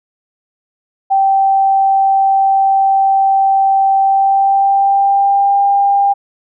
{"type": "tone with pitch glide", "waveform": "sine", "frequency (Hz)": [779, 799.1], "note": ["G5", "G5"], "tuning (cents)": [-11, 33], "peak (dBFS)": -8, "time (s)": [1.1, 6.14], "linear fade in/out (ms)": 20, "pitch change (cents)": 44, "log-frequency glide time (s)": [4, 5.61], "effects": []}